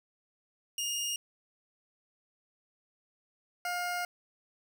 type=tone pair in turn; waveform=20% pulse; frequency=2838 / 709.5 Hz; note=F7 / F5; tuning=+27 / +27 cents; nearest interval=2 octaves; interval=2400 cents; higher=first; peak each=-27 dBFS; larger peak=neither; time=0.78-1.16 / 3.65-4.05 s; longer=second; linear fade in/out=2 ms; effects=none